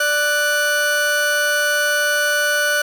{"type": "tone pair together", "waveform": "40% pulse", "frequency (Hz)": [588.4, 1481], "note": ["D5", "F#6"], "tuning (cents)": [3, 1], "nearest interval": "octave + major third", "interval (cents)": 1598, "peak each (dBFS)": [-21, -16], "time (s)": [0, 2.82], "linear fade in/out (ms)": 5, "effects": []}